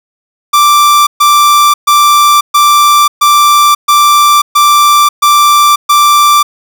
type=tone bursts; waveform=45% pulse; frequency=1174.7 Hz; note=D6; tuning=in tune; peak=-3 dBFS; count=9; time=0.53-6.43 s; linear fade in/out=10 ms; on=540 ms; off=130 ms; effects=none